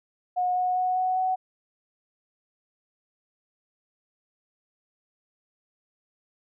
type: tone with pitch steps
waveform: sine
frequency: 725 / 730.5 / 736 / 741.5 / 747.1 Hz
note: F#5 / F#5 / F#5 / F#5 / F#5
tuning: -35 / -22 / -9 / +4 / +17 cents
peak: -22 dBFS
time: 0.36-1.36 s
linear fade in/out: 20 ms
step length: 200 ms
effects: none